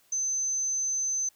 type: tone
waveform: sine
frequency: 6160 Hz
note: G8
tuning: 31 cents flat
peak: -26 dBFS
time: 0.12-1.29 s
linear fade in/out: 5 ms
effects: white hiss -64 dBFS RMS until 1.35 s